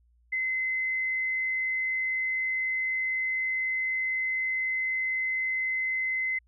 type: tone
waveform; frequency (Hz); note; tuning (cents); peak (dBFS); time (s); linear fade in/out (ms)
sine; 2051; C7; -35; -26; 0.32-6.39; 10
effects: added 59 Hz sine -61 dBFS peak until 6.47 s